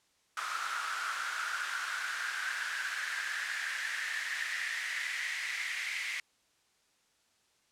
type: noise with high-pass filter sweep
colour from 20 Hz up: pink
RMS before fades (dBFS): -36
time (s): 0.37-6.2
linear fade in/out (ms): 2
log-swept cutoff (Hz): 1300 to 2100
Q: 6.8
effects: white hiss -71 dBFS RMS until 7.71 s + low-pass 8000 Hz 12 dB/octave